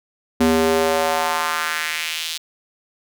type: tone with high-pass filter sweep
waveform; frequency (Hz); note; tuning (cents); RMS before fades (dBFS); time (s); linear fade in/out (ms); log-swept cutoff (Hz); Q
square; 80.5; E2; -41; -20; 0.4-2.38; 10; 250 to 3800; 2
effects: none